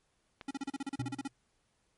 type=click; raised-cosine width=0.3 ms; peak=-28 dBFS; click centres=0.412 s
type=tone bursts; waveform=square; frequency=275.8 Hz; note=C#4; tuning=9 cents flat; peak=-35 dBFS; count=13; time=0.48-1.277 s; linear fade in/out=5 ms; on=29 ms; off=35 ms
type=tone with exponential decay; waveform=triangle; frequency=122.3 Hz; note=B2; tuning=16 cents flat; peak=-30 dBFS; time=0.99-1.33 s; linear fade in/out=5 ms; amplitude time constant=73 ms
effects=pink hiss -75 dBFS RMS until 1.97 s + MP3 48 kbps